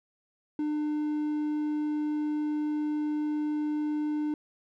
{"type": "tone", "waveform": "triangle", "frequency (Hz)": 300.6, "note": "D4", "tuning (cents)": 40, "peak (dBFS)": -25, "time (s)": [0.59, 4.34], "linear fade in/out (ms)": 2, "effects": []}